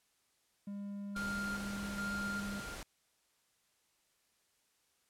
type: tone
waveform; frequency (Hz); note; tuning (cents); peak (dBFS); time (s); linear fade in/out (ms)
triangle; 201.4; G3; +47; -38; 0.67-2.6; 5
type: tone with tremolo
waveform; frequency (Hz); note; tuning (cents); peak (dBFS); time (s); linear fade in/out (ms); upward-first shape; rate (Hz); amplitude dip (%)
triangle; 1400; F6; +4; -36; 1.15-2.76; 20; square; 1.2; 60
type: noise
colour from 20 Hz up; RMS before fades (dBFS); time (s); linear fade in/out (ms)
pink; -46; 1.16-2.83; 2
effects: white hiss -75 dBFS RMS until 5.09 s + low-pass 11000 Hz 12 dB/octave